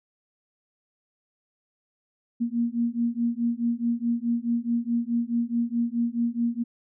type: beating tone pair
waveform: sine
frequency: 233.1 / 237.8 Hz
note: A#3 / A#3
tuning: 0 / +35 cents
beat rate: 4.7 Hz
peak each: -26 dBFS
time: 2.4-6.64 s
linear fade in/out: 20 ms
effects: none